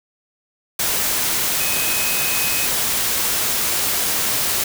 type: tone in noise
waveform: sine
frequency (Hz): 2527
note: D#7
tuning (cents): +26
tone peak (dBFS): -26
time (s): 1.6-2.66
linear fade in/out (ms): 5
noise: white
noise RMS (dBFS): -20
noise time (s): 0.79-4.64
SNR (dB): -9
effects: none